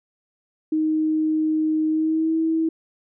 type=tone with pitch glide; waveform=sine; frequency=312.3 to 322.9 Hz; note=D#4 to E4; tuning=+7 to -36 cents; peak=-18 dBFS; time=0.72-2.69 s; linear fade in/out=5 ms; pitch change=+57 cents; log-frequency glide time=1.88-2.36 s; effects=none